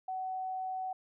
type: tone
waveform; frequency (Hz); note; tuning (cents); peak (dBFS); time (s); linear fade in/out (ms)
sine; 751; F#5; +26; -34; 0.08-0.93; 5
effects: none